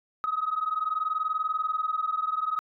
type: tone pair together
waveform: sine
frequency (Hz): 1254.5 / 1275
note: D#6 / D#6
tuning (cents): +14 / +42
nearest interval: unison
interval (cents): 28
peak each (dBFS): -28 / -28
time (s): 0.24-2.59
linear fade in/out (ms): 0
effects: tanh soft clip ceiling -18 dBFS